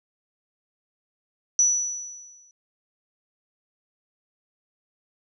sine tone with exponential decay, 5920 Hz, F#8, in tune, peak -14 dBFS, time 1.59-2.51 s, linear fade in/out 1 ms, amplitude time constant 200 ms, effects none

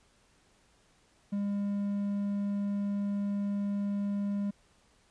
triangle tone, 201.9 Hz, G#3, 49 cents flat, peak -27 dBFS, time 1.32-4.51 s, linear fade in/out 10 ms, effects pink hiss -66 dBFS RMS until 5.1 s + resampled to 22050 Hz

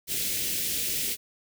white band-stop noise, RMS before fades -29 dBFS, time 0.07-1.17 s, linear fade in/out 50 ms, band 480 to 2100 Hz, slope 24 dB/octave, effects none

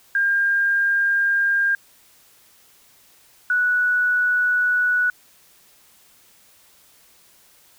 sine tone pair in turn, 1605 / 1474.3 Hz, G6 / F#6, +40 / -7 cents, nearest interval minor second, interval 147 cents, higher first, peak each -16 dBFS, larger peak neither, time 0.15-1.75 / 3.5-5.1 s, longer neither, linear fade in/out 2 ms, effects white hiss -54 dBFS RMS until 7.78 s

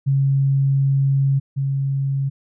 sine tone pair in turn, 137.1 / 137.1 Hz, C#3 / C#3, -19 / -19 cents, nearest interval unison, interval 0 cents, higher neither, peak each -14 / -18 dBFS, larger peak first, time 0.06-1.4 / 1.56-2.3 s, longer first, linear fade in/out 20 ms, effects none

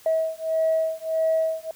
sine beating tone pair, 642 / 643.6 Hz, E5 / E5, -46 / -42 cents, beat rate 1.6 Hz, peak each -23 dBFS, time 0.06-1.71 s, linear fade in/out 2 ms, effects tanh soft clip ceiling -14 dBFS + white hiss -51 dBFS RMS until 1.75 s

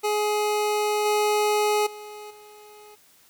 25% pulse tone with level steps, 420 Hz, G#4, 19 cents sharp, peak -18 / -16 / -34 / -42 dBFS, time 0.03-2.96 s, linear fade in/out 20 ms, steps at 1.05 / 1.86 / 2.3 s, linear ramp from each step 10 ms, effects white hiss -57 dBFS RMS until 3.29 s

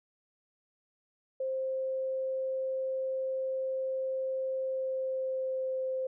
sine tone with pitch glide, 526 to 521.5 Hz, C5 to C5, +9 to -6 cents, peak -30 dBFS, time 1.4-6.07 s, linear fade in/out 5 ms, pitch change -15 cents, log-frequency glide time 4.62-5.84 s, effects none

